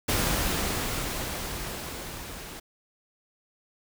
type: noise with level ramp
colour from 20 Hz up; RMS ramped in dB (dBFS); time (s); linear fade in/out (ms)
pink; -25 to -41; 0.08-2.6; 10
effects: none